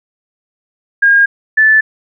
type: tone pair in turn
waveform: sine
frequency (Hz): 1622 / 1749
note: G#6 / A6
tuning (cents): -41 / -11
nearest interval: minor second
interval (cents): 130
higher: second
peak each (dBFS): -5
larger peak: neither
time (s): 1.02-1.26 / 1.57-1.81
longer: neither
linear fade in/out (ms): 10
effects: none